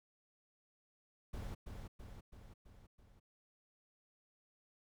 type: noise with echo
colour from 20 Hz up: brown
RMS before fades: -44 dBFS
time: 1.33-1.55 s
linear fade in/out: 10 ms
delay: 330 ms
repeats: 5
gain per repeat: -4 dB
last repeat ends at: 3.2 s
effects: none